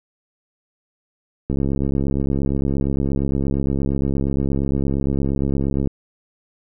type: click train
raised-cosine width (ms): 3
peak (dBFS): -9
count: 301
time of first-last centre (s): 1.5-5.873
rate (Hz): 68.6
effects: none